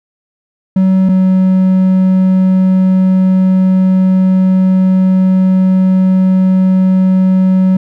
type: tone pair in turn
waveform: triangle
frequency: 188.7 / 187.18 Hz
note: F#3 / F#3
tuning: +34 / +20 cents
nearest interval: unison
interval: 14 cents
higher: first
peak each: -4 dBFS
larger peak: neither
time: 0.76-1.09 / 1.09-7.77 s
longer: second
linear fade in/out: 5 ms
effects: none